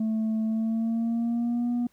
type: tone with pitch glide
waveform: sine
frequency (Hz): 220 to 241.3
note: A3 to B3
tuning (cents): 0 to -40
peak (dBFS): -21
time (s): 0-1.87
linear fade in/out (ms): 5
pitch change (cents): +160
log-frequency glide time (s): 0.44-1.71
effects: tanh soft clip ceiling -23 dBFS + pink hiss -66 dBFS RMS until 1.92 s